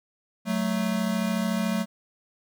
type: tone pair together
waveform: square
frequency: 186.68 / 220.4 Hz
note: F#3 / A3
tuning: +16 / +3 cents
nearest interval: minor third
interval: 287 cents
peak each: -28 / -27 dBFS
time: 0.45-1.86 s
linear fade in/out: 50 ms
effects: none